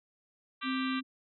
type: harmonic tone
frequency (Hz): 392.6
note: G4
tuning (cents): +3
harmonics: 3 / 4 / 5 / 6 / 7 / 8 / 9 / 10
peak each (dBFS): -38 / -42 / -45 / -44 / -43 / -46 / -47 / -45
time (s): 0.61-1.01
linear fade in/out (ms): 20
type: tone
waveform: sine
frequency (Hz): 261.6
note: C4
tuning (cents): 0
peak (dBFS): -31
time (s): 0.63-1.03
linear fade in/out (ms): 50
effects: none